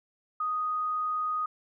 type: tone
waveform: sine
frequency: 1244.5 Hz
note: D#6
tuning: in tune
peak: -27 dBFS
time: 0.4-1.46 s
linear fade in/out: 5 ms
effects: none